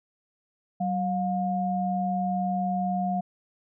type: tone pair together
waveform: sine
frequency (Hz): 188.85 / 713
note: F#3 / F5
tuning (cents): +36 / +36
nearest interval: octave + major seventh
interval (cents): 2300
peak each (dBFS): -27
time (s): 0.8-3.21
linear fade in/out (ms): 10
effects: none